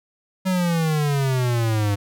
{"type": "exponential sweep", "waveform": "square", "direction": "down", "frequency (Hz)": [189.8, 99.9], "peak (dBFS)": -19, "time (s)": [0.45, 1.96], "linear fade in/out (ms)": 20, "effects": []}